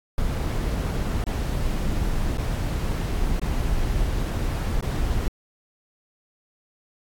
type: noise with dropouts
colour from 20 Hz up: brown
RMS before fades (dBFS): -24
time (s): 0.18-5.28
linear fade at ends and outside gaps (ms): 1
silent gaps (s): 1.24-1.266 / 2.373-2.381 / 3.396-3.417 / 4.809-4.825
effects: AAC 64 kbps